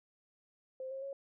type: tone with pitch steps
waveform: sine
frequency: 522 / 536.1 / 550.5 Hz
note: C5 / C5 / C#5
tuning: -4 / +42 / -12 cents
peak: -39 dBFS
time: 0.8-1.13 s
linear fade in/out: 2 ms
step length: 110 ms
effects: none